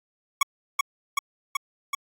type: tone with echo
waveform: 25% pulse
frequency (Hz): 1115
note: C#6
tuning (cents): +10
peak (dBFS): -13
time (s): 0.41-0.43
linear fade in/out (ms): 5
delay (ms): 380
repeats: 4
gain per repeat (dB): -2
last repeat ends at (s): 1.95
effects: AAC 64 kbps